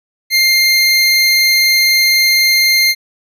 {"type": "tone pair together", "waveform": "square", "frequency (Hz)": [2108, 4192], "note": ["C7", "C8"], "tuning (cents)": [12, 2], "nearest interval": "octave", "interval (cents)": 1190, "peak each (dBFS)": -12, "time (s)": [0.3, 2.95], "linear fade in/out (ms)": 50, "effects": ["resampled to 32000 Hz"]}